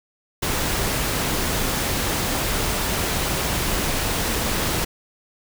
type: noise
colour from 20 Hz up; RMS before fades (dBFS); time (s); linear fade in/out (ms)
pink; -23; 0.42-4.85; 10
effects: none